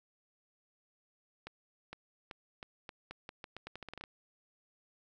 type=accelerating click train; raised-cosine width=0.3 ms; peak=-28 dBFS; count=17; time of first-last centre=1.47-4.039 s; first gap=460 ms; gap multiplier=0.83; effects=none